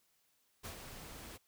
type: noise with ADSR envelope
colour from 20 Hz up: pink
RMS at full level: -44 dBFS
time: 0.63-1.38 s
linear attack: 24 ms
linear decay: 93 ms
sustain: -6 dB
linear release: 20 ms
effects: white hiss -75 dBFS RMS until 1.47 s